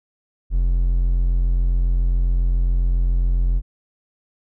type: tone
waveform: triangle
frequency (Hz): 43.65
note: F1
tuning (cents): 0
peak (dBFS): -13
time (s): 0.5-3.62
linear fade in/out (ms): 50
effects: none